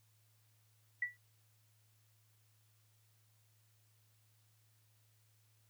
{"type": "tone with exponential decay", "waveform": "sine", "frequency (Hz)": 1956, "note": "B6", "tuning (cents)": -17, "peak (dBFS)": -30, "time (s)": [1.02, 1.17], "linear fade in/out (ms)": 5, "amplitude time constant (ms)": 31, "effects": ["added 108 Hz sine -70 dBFS peak until 5.69 s", "white hiss -75 dBFS RMS until 5.69 s"]}